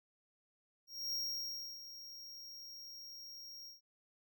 square tone with ADSR envelope, 5588 Hz, F8, in tune, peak -36 dBFS, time 0.87-3.81 s, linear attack 260 ms, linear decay 660 ms, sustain -13 dB, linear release 140 ms, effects none

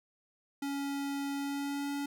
square tone with pitch glide, 280 to 283.4 Hz, C#4 to C#4, +18 to +38 cents, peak -34 dBFS, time 0.62-2.06 s, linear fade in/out 5 ms, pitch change +20 cents, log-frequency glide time 1.34-1.9 s, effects none

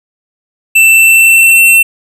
square tone with pitch glide, 2667 to 2701 Hz, E7 to E7, +20 to +42 cents, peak -3 dBFS, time 0.75-1.83 s, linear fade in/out 10 ms, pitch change +22 cents, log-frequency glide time 0.89-1.65 s, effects none

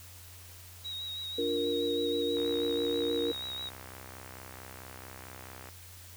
sine tone with vibrato, 3810 Hz, A#7, 37 cents sharp, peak -36 dBFS, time 0.84-3.7 s, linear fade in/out 20 ms, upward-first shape sine, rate 6.2 Hz, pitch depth 27 cents each way
sine chord, Bb major, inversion first, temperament just, 291.4 / 349.6 / 466.2 Hz, D4 / F4 / Bb4, -13 / +2 / 0 cents, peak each -35 / -36 / -30 dBFS, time 1.38-3.32 s, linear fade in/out 5 ms
click train, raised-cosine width 0.5 ms, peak -31 dBFS, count 215, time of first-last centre 2.37-5.688 s, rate 64.5 Hz
effects added 89 Hz sine -51 dBFS peak until 6.16 s + white hiss -52 dBFS RMS until 6.16 s

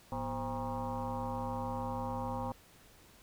sine tone with frequency modulation, 523.3 Hz, C5, in tune, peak -34 dBFS, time 0.12-2.52 s, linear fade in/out 2 ms, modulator 140 Hz, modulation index 3.7, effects pink hiss -60 dBFS RMS until 3.22 s

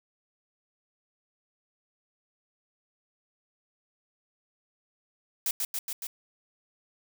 blue noise with echo, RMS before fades -28 dBFS, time 5.46-5.51 s, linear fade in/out 2 ms, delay 140 ms, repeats 4, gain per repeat -2 dB, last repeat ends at 6.07 s, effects none

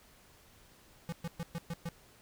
square tone bursts, 168.3 Hz, E3, 36 cents sharp, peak -36 dBFS, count 6, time 1.09-1.888 s, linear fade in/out 0 ms, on 33 ms, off 120 ms, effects pink hiss -61 dBFS RMS until 2.21 s

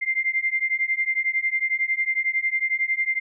sine beating tone pair, 2091 / 2102 Hz, C7 / C7, -2 / +7 cents, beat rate 11 Hz, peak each -24 dBFS, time 0.01-3.2 s, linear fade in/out 20 ms, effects none

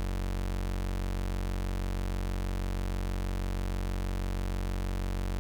35% pulse tone, 46.25 Hz, F#1, in tune, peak -28 dBFS, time 0-5.39 s, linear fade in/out 0 ms, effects none

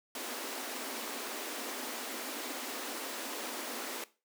pink high-pass noise, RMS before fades -40 dBFS, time 0.15-4.04 s, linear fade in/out 2 ms, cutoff 230 Hz, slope 96 dB/octave, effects noise-tail reverb RT60 0.3 s tail -17 dB re dry

